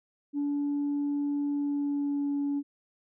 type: tone with pitch glide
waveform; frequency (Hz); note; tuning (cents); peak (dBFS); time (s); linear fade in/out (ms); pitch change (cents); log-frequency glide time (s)
sine; 287.5 to 284.4; D4 to C#4; -37 to +45; -25; 0.33-2.63; 50; -18; 1.51-2.36
effects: tanh soft clip ceiling -24 dBFS